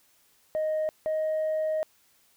sine tone pair in turn, 622.3 / 625.6 Hz, D#5 / D#5, 0 / +9 cents, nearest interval unison, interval 9 cents, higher second, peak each -23 dBFS, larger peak neither, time 0.55-0.89 / 1.06-1.83 s, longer second, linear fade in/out 0 ms, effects tanh soft clip ceiling -23 dBFS + white hiss -64 dBFS RMS until 2.36 s

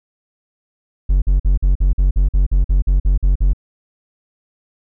triangle tone bursts, 46.25 Hz, F#1, in tune, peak -8 dBFS, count 14, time 1.09-3.534 s, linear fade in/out 10 ms, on 130 ms, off 48 ms, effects none

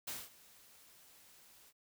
white noise with ADSR envelope, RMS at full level -41 dBFS, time 0.07-1.73 s, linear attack 9 ms, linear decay 210 ms, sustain -21 dB, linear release 46 ms, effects none

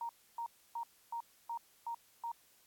sine tone bursts, 932.3 Hz, A#5, in tune, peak -37 dBFS, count 7, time 0.01-2.317 s, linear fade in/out 2 ms, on 81 ms, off 290 ms, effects white hiss -67 dBFS RMS until 2.66 s + AAC 64 kbps

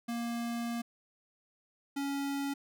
square tone pair in turn, 234.9 / 279.3 Hz, A#3 / C#4, +13 / +13 cents, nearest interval minor third, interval 300 cents, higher second, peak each -34 / -33 dBFS, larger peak second, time 0.08-0.82 / 1.96-2.54 s, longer first, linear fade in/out 10 ms, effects none

